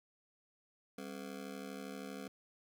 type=ring-modulated tone; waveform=25% pulse; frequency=233.1 Hz; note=A#3; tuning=in tune; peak=-37 dBFS; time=0.98-2.28 s; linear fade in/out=2 ms; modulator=36.3 Hz; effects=none